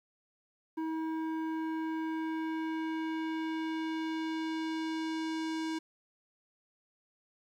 square tone with low-pass filter sweep, 320 Hz, D#4, 49 cents sharp, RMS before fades -35 dBFS, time 0.77-5.79 s, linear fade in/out 10 ms, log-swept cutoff 1100 to 6200 Hz, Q 0.97, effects 11-bit

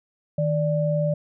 sine tone pair together, 156.32 / 587.3 Hz, D#3 / D5, +8 / 0 cents, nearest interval octave + major seventh, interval 2292 cents, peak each -22 / -23 dBFS, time 0.38-1.14 s, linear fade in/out 5 ms, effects none

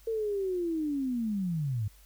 sine linear sweep, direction down, 457.4 to 98.3 Hz, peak -28 dBFS, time 0.07-1.88 s, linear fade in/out 5 ms, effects added 49 Hz sine -55 dBFS peak until 2.05 s + white hiss -61 dBFS RMS until 2.05 s

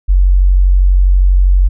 sine tone, 46.2 Hz, F#1, 2 cents flat, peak -5 dBFS, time 0.08-1.69 s, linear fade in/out 20 ms, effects none

